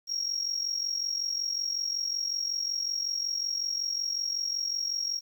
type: tone with amplitude modulation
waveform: triangle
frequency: 5588 Hz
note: F8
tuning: in tune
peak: -22 dBFS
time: 0.07-5.21 s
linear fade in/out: 50 ms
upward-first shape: sine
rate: 45.4 Hz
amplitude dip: 80%
effects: tanh soft clip ceiling -24 dBFS + 10-bit